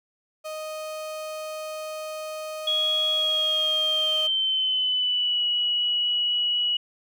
35% pulse tone, 622.3 Hz, D#5, in tune, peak -30 dBFS, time 0.44-4.28 s, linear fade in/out 20 ms
sine tone with pitch glide, 3322 to 2926 Hz, G#7 to F#7, 0 to -20 cents, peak -21 dBFS, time 2.67-6.77 s, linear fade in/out 5 ms, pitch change -220 cents, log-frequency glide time 3.14-5.43 s
effects none

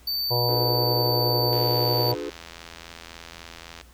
square tone, 4567 Hz, D8, 49 cents flat, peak -25 dBFS, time 0.07-2.12 s, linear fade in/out 5 ms
harmonic tone, 121.1 Hz, B2, 34 cents flat, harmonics 1 / 3 / 4 / 5 / 6 / 7 / 8, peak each -25 / -33 / -28 / -31 / -33 / -36 / -31 dBFS, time 0.3-2.15 s, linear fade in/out 20 ms
triangle chord, D diminished seventh, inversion none, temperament just, 293.7 / 352.4 / 422.9 / 507.5 Hz, D4 / F4 / Ab4 / Cb5, 0 / +16 / +31 / +47 cents, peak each -34 / -33 / -32 / -34 dBFS, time 0.48-2.3 s, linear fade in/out 5 ms
click train, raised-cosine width 0.2 ms, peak -22 dBFS, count 192, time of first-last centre 1.53-3.812 s, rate 83.7 Hz
effects added 60 Hz sine -51 dBFS peak until 3.93 s + pink hiss -55 dBFS RMS until 3.93 s

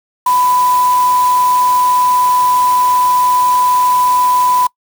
sine tone in noise, 996 Hz, B5, 14 cents sharp, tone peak -9 dBFS, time 0.26-4.67 s, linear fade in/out 5 ms, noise white, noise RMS -26 dBFS, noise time 0.26-4.67 s, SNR +14 dB, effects noise-tail reverb RT60 0.1 s tail -24 dB re dry

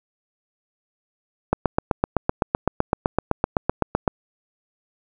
click train, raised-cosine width 1 ms, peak -3 dBFS, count 21, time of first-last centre 1.53-4.078 s, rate 7.85 Hz, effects none

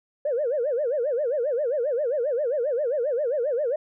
sine tone with vibrato, 532 Hz, C5, 29 cents sharp, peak -21 dBFS, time 0.25-3.76 s, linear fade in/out 5 ms, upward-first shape sine, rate 7.5 Hz, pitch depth 250 cents each way, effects tanh soft clip ceiling -17 dBFS

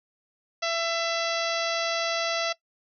harmonic tone, 669 Hz, E5, 25 cents sharp, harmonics 1 / 2 / 3 / 4 / 5 / 6 / 7 / 8 / 9, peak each -29 / -32 / -34 / -35 / -36 / -37 / -37 / -38 / -39 dBFS, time 0.62-2.53 s, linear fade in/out 10 ms, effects noise-tail reverb RT60 0.1 s tail -19 dB re dry

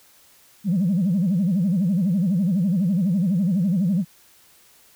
sine tone with vibrato, 185 Hz, F#3, in tune, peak -16 dBFS, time 0.64-4.05 s, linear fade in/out 50 ms, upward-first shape sine, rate 12 Hz, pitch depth 210 cents each way, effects tanh soft clip ceiling -14 dBFS + white hiss -54 dBFS RMS until 4.95 s

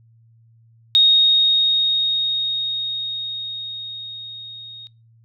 sine tone with level ramp, 3731 Hz, A#7, 1 cent sharp, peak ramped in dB -9 to -35 dBFS, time 0.95-4.87 s, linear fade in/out 0 ms, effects noise-tail reverb RT60 0.3 s tail -25 dB re dry + added 114 Hz sine -50 dBFS peak until 5.24 s

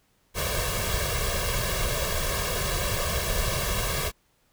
pink noise with comb filter, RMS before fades -27 dBFS, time 0.34-4.12 s, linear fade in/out 50 ms, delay 1.8 ms, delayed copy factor +0.9, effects pink hiss -67 dBFS RMS until 4.52 s

